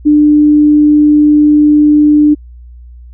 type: tone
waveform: sine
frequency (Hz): 298.1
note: D4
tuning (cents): +26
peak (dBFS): -3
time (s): 0.05-2.35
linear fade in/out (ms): 20
effects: added 60 Hz sine -30 dBFS peak until 3.13 s